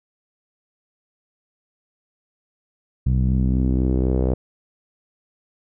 sawtooth tone with low-pass filter sweep, 64 Hz, C2, 38 cents flat, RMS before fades -19 dBFS, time 3.06-4.34 s, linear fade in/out 5 ms, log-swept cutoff 150 to 520 Hz, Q 2.2, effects none

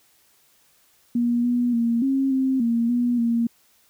sine tone with pitch steps, 238.8 / 243.1 / 233.1 / 269.6 / 263.8 / 232.7 / 242.4 / 233.1 Hz, A#3 / B3 / A#3 / C#4 / C4 / A#3 / B3 / A#3, +42 / -27 / 0 / -48 / +14 / -3 / -32 / 0 cents, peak -18 dBFS, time 1.15-3.47 s, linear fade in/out 5 ms, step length 290 ms, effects white hiss -60 dBFS RMS until 3.89 s

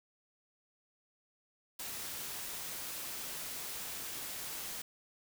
white noise, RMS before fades -42 dBFS, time 1.79-4.82 s, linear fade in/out 5 ms, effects none

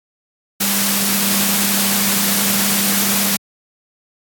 sine tone in noise, 199.1 Hz, G3, 27 cents sharp, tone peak -22 dBFS, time 0.6-3.37 s, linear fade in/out 10 ms, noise white, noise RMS -17 dBFS, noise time 0.6-3.37 s, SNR -8 dB, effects high-pass 100 Hz 12 dB/octave + AAC 64 kbps

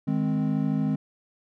triangle chord, Ab major, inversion second, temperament equal, 155.56 / 207.7 / 261.6 Hz, Eb3 / Ab3 / C4, 0 / 0 / 0 cents, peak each -25 dBFS, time 0.07-0.96 s, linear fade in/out 10 ms, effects none

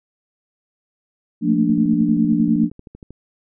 sine chord, Bb major seventh, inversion second, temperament equal with one note detuned, 174.61 / 220 / 229.9 / 293.7 Hz, F3 / A3 / Bb3 / D4, 0 / 0 / -24 / 0 cents, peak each -21 / -20 / -18 / -19 dBFS, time 1.41-2.7 s, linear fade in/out 50 ms
click train, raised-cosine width 3 ms, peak -25 dBFS, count 19, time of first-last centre 1.7-3.106 s, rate 12.8 Hz
effects none

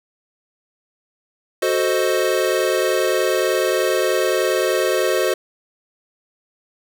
square chord, F# diminished seventh, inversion none, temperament equal, 370 / 440 / 523.3 / 622.3 Hz, F#4 / A4 / C5 / Eb5, 0 / 0 / 0 / 0 cents, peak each -22 / -24 / -22 / -24 dBFS, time 1.62-5.34 s, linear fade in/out 5 ms, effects none

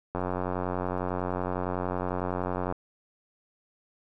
click train, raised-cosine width 1 ms, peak -16 dBFS, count 235, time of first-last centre 0.15-2.724 s, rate 90.9 Hz, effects none

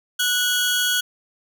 sawtooth tone pair together, 1475 / 3309 Hz, F#6 / G#7, -6 / -7 cents, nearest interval octave + major second, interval 1399 cents, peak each -18 dBFS, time 0.19-1.01 s, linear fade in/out 10 ms, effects none

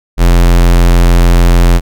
square tone, 43.35 Hz, F1, 12 cents flat, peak -4 dBFS, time 0.17-1.81 s, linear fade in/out 50 ms, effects none

